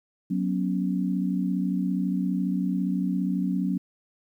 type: chord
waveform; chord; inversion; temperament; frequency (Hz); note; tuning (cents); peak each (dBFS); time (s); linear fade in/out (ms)
sine; F# suspended fourth; none; equal with one note detuned; 185 / 242.6 / 277.2; F#3 / B3 / C#4; 0 / -31 / 0; -25 / -31 / -29; 0.3-3.78; 10
effects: 10-bit

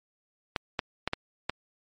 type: clicks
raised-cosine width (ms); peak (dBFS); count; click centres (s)
0.3; -11; 5; 0.562 / 0.792 / 1.076 / 1.134 / 1.496
effects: MP3 48 kbps

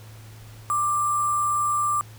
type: tone with sample-and-hold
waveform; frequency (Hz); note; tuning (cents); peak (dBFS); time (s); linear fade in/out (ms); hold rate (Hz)
sine; 1181; D6; +9; -20; 0.7-2.01; 0; 8820
effects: added 109 Hz sine -42 dBFS peak until 2.18 s + pink hiss -50 dBFS RMS until 2.18 s

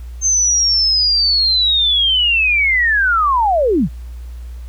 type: linear sweep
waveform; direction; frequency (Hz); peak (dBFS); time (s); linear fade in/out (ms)
sine; down; 6320 to 114; -11; 0.21-3.89; 50
effects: added 60 Hz sine -27 dBFS peak until 4.68 s + pink hiss -50 dBFS RMS until 4.68 s

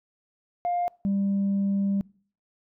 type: tone pair in turn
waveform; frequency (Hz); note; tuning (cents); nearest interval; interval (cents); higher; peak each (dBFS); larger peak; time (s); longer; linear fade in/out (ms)
sine; 704 / 197.94; F5 / G3; +14 / +17; octave + minor seventh; 2197; first; -22 / -20; second; 0.65-0.88 / 1.05-2.01; second; 0
effects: noise-tail reverb RT60 0.5 s tail -26 dB re dry + tanh soft clip ceiling -20 dBFS

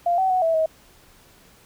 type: tone with pitch steps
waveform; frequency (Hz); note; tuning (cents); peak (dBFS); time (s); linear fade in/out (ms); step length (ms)
sine; 695 / 759 / 740 / 655 / 637; F5 / F#5 / F#5 / E5 / D#5; -9 / +44 / 0 / -11 / +41; -17; 0.06-0.66; 5; 120
effects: pink hiss -53 dBFS RMS until 1.65 s

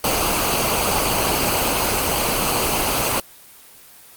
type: noise with comb filter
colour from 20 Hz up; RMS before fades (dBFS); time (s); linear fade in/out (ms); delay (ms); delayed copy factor
pink; -19; 0.04-3.2; 2; 0.55; -0.6
effects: white hiss -45 dBFS RMS until 4.16 s + Opus 24 kbps

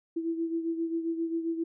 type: beating tone pair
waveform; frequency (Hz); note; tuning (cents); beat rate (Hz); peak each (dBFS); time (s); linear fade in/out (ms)
sine; 329.6 / 337.1; E4 / E4; 0 / +39; 7.5; -29 / -36; 0.16-1.64; 10
effects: none

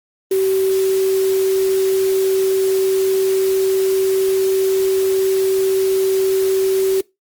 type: tone in noise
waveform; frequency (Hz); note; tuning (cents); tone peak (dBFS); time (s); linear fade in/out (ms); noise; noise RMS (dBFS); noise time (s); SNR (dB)
sine; 382.7; G4; -42; -13; 0.31-7.01; 5; white; -30; 0.31-7.01; +14
effects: noise-tail reverb RT60 0.2 s tail -21 dB re dry + Opus 32 kbps

